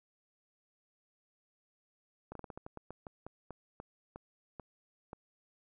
slowing click train, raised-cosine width 1 ms, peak -30 dBFS, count 16, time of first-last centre 2.32-5.131 s, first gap 33 ms, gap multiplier 1.22, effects none

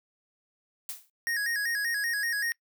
blue noise with exponential decay, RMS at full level -33 dBFS, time 0.89-1.1 s, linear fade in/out 2 ms, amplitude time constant 45 ms
square tone with vibrato, 1760 Hz, A6, in tune, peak -28 dBFS, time 1.27-2.52 s, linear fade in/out 0 ms, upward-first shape square, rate 5.2 Hz, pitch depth 96 cents each way
effects noise-tail reverb RT60 0.1 s tail -24 dB re dry

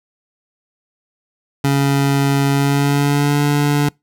25% pulse tone with pitch glide, 139.4 to 145.24 Hz, C#3 to D3, +10 to -19 cents, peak -9 dBFS, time 1.64-3.89 s, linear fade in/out 5 ms, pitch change +71 cents, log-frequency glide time 2.5-3.41 s, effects noise-tail reverb RT60 0.2 s tail -26 dB re dry

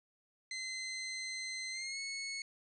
20% pulse tone with pitch glide, 2060 to 2195 Hz, C7 to C#7, -28 to -18 cents, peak -34 dBFS, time 0.51-2.42 s, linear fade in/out 2 ms, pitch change +110 cents, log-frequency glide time 1.71-1.99 s, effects resampled to 24000 Hz

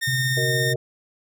sawtooth tone, 1829 Hz, A#6, 33 cents flat, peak -19 dBFS, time 0.01-0.74 s, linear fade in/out 20 ms
sine tone with tremolo, 130 Hz, C3, 11 cents flat, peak -21 dBFS, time 0.07-0.76 s, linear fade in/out 10 ms, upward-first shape sine, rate 17 Hz, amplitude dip 45%
sine chord, D# minor, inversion first, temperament equal, 370 / 466.2 / 622.3 Hz, F#4 / A#4 / D#5, 0 / 0 / 0 cents, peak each -30 / -27 / -31 dBFS, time 0.37-0.76 s, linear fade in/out 2 ms
effects none

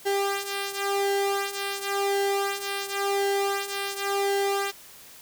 sawtooth tone with flanger, 397.6 Hz, G4, 25 cents sharp, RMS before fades -27 dBFS, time 0.05-4.72 s, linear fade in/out 20 ms, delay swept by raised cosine 1.7 to 2.67 ms, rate 0.93 Hz, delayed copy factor -0.7, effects white hiss -48 dBFS RMS until 5.21 s

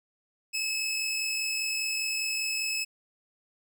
20% pulse tone pair together, 2592 / 2637 Hz, E7 / E7, -30 / 0 cents, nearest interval unison, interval 30 cents, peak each -24 / -35 dBFS, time 0.53-2.85 s, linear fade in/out 20 ms, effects none

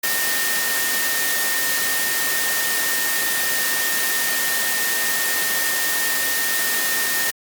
sine tone in noise, 1833 Hz, A#6, 30 cents flat, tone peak -24 dBFS, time 0.03-7.31 s, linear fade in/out 10 ms, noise white, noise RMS -22 dBFS, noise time 0.03-7.31 s, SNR -5 dB, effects high-pass 200 Hz 12 dB/octave + Opus 48 kbps

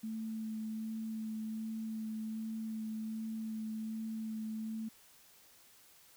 sine tone with vibrato, 220 Hz, A3, in tune, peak -37 dBFS, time 0.03-4.89 s, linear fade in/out 10 ms, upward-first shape sine, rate 1.3 Hz, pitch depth 12 cents each way, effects white hiss -62 dBFS RMS until 6.16 s

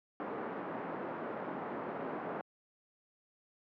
pink band-pass noise, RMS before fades -40 dBFS, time 0.2-2.41 s, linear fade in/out 0 ms, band 240 to 1300 Hz, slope 12 dB/octave, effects high-pass 150 Hz 12 dB/octave + low-pass 2000 Hz 12 dB/octave

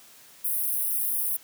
white high-pass noise, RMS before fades -27 dBFS, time 0.44-1.37 s, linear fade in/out 10 ms, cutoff 9400 Hz, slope 96 dB/octave, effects white hiss -52 dBFS RMS until 1.43 s + high-pass 100 Hz 12 dB/octave

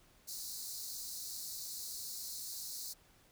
pink high-pass noise, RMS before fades -44 dBFS, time 0.27-2.94 s, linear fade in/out 20 ms, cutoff 4000 Hz, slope 96 dB/octave, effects pink hiss -66 dBFS RMS until 3.31 s

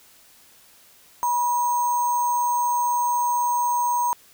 sine tone with sample-and-hold, 968 Hz, B5, 35 cents flat, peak -19 dBFS, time 1.23-4.13 s, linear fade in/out 0 ms, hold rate 7350 Hz, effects white hiss -53 dBFS RMS until 4.33 s

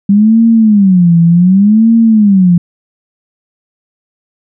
sine tone with vibrato, 196 Hz, G3, in tune, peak -3 dBFS, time 0.09-2.58 s, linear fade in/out 5 ms, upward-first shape sine, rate 0.67 Hz, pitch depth 270 cents each way, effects none

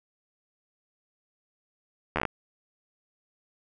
slowing click train, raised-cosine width 0.5 ms, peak -11 dBFS, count 7, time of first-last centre 2.16-2.253 s, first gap 12 ms, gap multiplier 1.1, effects none

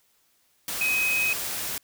sine tone in noise, 2528 Hz, D#7, 27 cents sharp, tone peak -22 dBFS, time 0.81-1.33 s, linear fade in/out 2 ms, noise white, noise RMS -31 dBFS, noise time 0.68-1.78 s, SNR +6 dB, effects white hiss -66 dBFS RMS until 1.83 s

